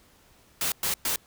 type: noise bursts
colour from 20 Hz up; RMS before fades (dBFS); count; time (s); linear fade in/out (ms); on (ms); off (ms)
white; -27; 3; 0.61-1.16; 2; 110; 110
effects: pink hiss -59 dBFS RMS until 1.26 s